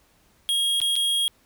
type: tone with dropouts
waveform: square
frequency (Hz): 3271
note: G#7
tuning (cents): -27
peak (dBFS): -21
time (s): 0.49-1.28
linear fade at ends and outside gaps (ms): 0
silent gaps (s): 0.802-0.816 / 0.956-0.963
effects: pink hiss -61 dBFS RMS until 1.45 s